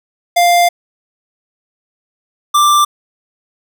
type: tone pair in turn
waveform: square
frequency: 698.5 / 1179.8 Hz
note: F5 / D6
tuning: 0 / +8 cents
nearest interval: major sixth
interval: 908 cents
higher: second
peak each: -8 dBFS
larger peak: neither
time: 0.36-0.69 / 2.54-2.85 s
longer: first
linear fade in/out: 10 ms
effects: none